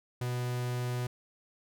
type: tone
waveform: 45% pulse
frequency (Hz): 123.47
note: B2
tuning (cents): 0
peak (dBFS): -31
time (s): 0.21-1.07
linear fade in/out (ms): 5
effects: none